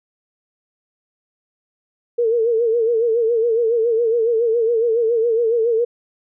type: tone with vibrato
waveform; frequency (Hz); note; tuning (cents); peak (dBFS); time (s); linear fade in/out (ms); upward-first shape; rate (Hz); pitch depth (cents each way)
sine; 460.1; A#4; -23; -14; 2.18-5.85; 10; sine; 7.2; 78
effects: none